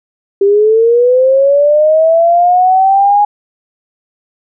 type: linear sweep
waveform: sine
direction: up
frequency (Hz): 392 to 830.6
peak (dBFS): -5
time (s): 0.41-3.25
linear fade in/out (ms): 5
effects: none